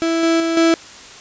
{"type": "tone with level steps", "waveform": "35% pulse", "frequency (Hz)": 330, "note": "E4", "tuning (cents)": 2, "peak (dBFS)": [-14, -11, -15, -9], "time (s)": [0.02, 0.74], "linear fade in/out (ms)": 0, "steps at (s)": [0.23, 0.4, 0.57], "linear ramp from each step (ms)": 2, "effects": ["white hiss -38 dBFS RMS until 1.2 s", "resampled to 16000 Hz"]}